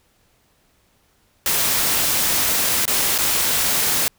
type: noise with dropouts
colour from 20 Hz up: white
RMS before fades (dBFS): -19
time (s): 1.46-4.08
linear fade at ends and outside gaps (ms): 1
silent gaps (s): 2.854-2.878 / 3.179-3.186
effects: pink hiss -61 dBFS RMS until 4.18 s